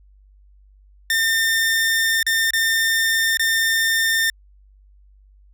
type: tone with dropouts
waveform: sawtooth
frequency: 1807 Hz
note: A6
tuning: 46 cents sharp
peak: -13 dBFS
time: 1.1-4.3 s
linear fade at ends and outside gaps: 2 ms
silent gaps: 2.229-2.265 / 2.507-2.534 / 3.372-3.395 s
effects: added 49 Hz sine -48 dBFS peak until 5.53 s